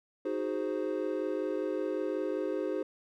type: chord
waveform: triangle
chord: Ab dominant seventh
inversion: second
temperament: equal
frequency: 311.1 / 370 / 415.3 / 523.3 Hz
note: Eb4 / Gb4 / Ab4 / C5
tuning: 0 / 0 / 0 / 0 cents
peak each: -34 dBFS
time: 0.25-2.83 s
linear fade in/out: 5 ms
effects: none